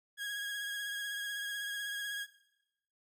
30% pulse tone with vibrato, 1648 Hz, G#6, 14 cents flat, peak -34 dBFS, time 0.17-2.27 s, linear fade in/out 50 ms, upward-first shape sine, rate 16 Hz, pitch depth 27 cents each way, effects noise-tail reverb RT60 0.9 s tail -18 dB re dry

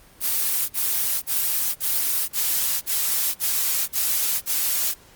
blue noise bursts, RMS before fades -22 dBFS, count 9, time 0.2-4.946 s, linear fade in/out 50 ms, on 490 ms, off 42 ms, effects pink hiss -51 dBFS RMS until 5.15 s + Opus 24 kbps

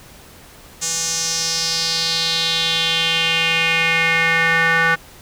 square tone with band-pass filter sweep, 164.81 Hz, E3, in tune, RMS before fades -18 dBFS, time 0.81-4.96 s, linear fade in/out 20 ms, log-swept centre 6900 to 1600 Hz, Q 3.7, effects pink hiss -43 dBFS RMS until 5.21 s

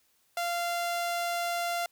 sawtooth tone, 692 Hz, F5, 16 cents flat, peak -25 dBFS, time 0.37-1.86 s, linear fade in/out 2 ms, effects white hiss -69 dBFS RMS until 1.91 s

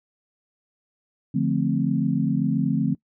sine chord, D minor seventh, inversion none, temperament equal, 146.83 / 174.61 / 220 / 261.6 Hz, D3 / F3 / A3 / C4, 0 / 0 / 0 / 0 cents, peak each -25 dBFS, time 1.34-2.95 s, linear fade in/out 10 ms, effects noise-tail reverb RT60 0.1 s tail -23 dB re dry

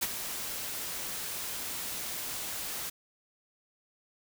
white noise with ADSR envelope, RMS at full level -28 dBFS, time 0.01-2.9 s, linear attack 18 ms, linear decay 35 ms, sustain -9 dB, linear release 9 ms, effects none

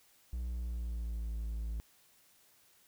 triangle tone with pitch glide, 60.5 to 55.48 Hz, B1 to A1, -35 to +15 cents, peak -33 dBFS, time 0.33-1.8 s, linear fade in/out 0 ms, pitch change -150 cents, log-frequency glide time 0.47-1.3 s, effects white hiss -66 dBFS RMS until 2.87 s

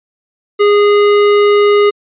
sine tone with hard clipping, 411.8 Hz, G#4, 15 cents flat, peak -8 dBFS, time 0.59-1.91 s, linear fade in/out 20 ms, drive 17 dB, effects resampled to 8000 Hz

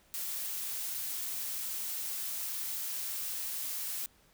blue noise with dropouts, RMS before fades -37 dBFS, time 0.14-4.06 s, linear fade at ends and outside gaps 0 ms, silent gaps 0.942-0.946 s, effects pink hiss -65 dBFS RMS until 4.33 s

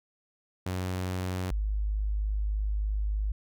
sawtooth / sine tone pair in turn, 92 / 51.63 Hz, F#2 / G#1, -9 / -9 cents, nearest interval minor seventh, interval 1000 cents, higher first, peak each -26 dBFS, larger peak neither, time 0.66-1.51 / 1.51-3.32 s, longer second, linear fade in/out 5 ms, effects none

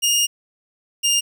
20% pulse tone pair in turn, 2837 / 2814 Hz, F7 / F7, +27 / +12 cents, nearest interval unison, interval 15 cents, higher first, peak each -11 dBFS, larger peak neither, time 0.02-0.27 / 1.03-1.21 s, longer first, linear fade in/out 20 ms, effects none

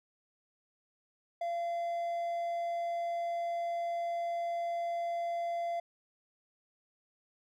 triangle tone, 685 Hz, F5, 34 cents flat, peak -30 dBFS, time 1.41-5.8 s, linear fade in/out 5 ms, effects none

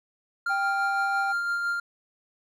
triangle tone with tremolo, 1397 Hz, F6, in tune, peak -22 dBFS, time 0.46-1.8 s, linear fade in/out 5 ms, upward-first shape sine, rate 5.9 Hz, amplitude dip 30%
triangle tone, 787 Hz, G5, 7 cents sharp, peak -25 dBFS, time 0.49-1.33 s, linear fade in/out 20 ms
effects none

